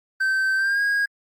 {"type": "tone with pitch glide", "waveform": "triangle", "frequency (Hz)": [1549, 1637.3], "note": ["G6", "G#6"], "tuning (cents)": [-21, -25], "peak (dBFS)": -17, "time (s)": [0.2, 1.06], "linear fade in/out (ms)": 10, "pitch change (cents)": 96, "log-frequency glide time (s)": [0.56, 0.81], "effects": ["Opus 32 kbps"]}